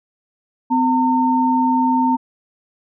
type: tone pair together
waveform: sine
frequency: 255.4 / 910 Hz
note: C4 / A#5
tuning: -42 / -42 cents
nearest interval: octave + minor seventh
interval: 2200 cents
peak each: -16 dBFS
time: 0.7-2.17 s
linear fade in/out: 20 ms
effects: none